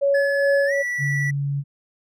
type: tone with tremolo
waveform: sine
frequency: 559 Hz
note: C#5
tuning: 14 cents sharp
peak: -15 dBFS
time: 0.01-0.83 s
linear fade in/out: 20 ms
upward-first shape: sine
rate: 2.4 Hz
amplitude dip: 45%
type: tone with pitch glide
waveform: triangle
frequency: 1711 to 1954.1 Hz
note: A6 to B6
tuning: -49 to -19 cents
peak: -21 dBFS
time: 0.14-1.31 s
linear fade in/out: 10 ms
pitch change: +230 cents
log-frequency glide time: 0.66-0.73 s
type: tone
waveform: sine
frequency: 141.1 Hz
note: C#3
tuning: 31 cents sharp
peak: -21 dBFS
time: 0.98-1.64 s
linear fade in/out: 50 ms
effects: none